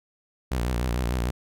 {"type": "tone with vibrato", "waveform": "sawtooth", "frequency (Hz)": 61, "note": "B1", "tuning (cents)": -21, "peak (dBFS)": -20, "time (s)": [0.51, 1.31], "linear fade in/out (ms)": 10, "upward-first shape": "triangle", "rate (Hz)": 6.7, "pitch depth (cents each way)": 130, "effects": []}